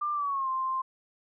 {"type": "tone with pitch glide", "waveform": "sine", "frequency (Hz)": [1191, 1048.9], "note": ["D6", "C6"], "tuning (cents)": [24, 4], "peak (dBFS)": -27, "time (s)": [0.01, 0.82], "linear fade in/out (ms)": 10, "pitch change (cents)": -220, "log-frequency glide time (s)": [0.13, 0.49], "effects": []}